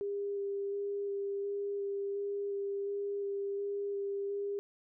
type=tone with vibrato; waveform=sine; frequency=401 Hz; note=G4; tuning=39 cents sharp; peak=-33 dBFS; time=0.01-4.59 s; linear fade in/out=0 ms; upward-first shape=square; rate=1.4 Hz; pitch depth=9 cents each way; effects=none